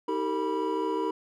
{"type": "tone cluster", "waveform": "triangle", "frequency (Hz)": [316.4, 390.5, 455.4, 979], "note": ["D#4", "G4", "A#4", "B5"], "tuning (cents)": [29, -7, -40, -15], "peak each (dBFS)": -30, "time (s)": [0.08, 1.11], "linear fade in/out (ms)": 5, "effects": []}